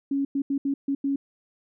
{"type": "tone bursts at uneven times", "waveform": "sine", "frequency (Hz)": 277.2, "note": "C#4", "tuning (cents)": 0, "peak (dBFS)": -22, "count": 6, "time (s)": [[0.11, 0.25], [0.35, 0.42], [0.5, 0.58], [0.65, 0.74], [0.88, 0.95], [1.04, 1.16]], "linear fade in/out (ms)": 5, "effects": []}